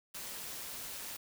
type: noise with amplitude modulation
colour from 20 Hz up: white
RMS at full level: -41 dBFS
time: 0.14-1.17 s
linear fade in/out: 10 ms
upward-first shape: sine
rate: 209 Hz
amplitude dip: 55%
effects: none